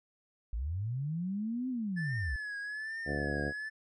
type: linear two-way sweep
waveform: sine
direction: up then down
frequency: 49.77 to 261.6 to 54.5 Hz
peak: -32 dBFS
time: 0.53-2.36 s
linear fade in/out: 0 ms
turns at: 1.69 s
type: tone with vibrato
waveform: triangle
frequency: 1728 Hz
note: A6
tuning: 32 cents flat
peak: -35 dBFS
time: 1.96-3.7 s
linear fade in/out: 20 ms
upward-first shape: triangle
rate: 1.2 Hz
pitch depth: 94 cents each way
type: harmonic tone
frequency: 72.1 Hz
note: D2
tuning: 31 cents flat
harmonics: 1 / 2 / 3 / 4 / 5 / 6 / 7 / 8 / 9 / 10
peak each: -39 / -39 / -41 / -40 / -42 / -43 / -41 / -45 / -46 / -46 dBFS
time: 3.05-3.53 s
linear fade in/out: 50 ms
effects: resampled to 22050 Hz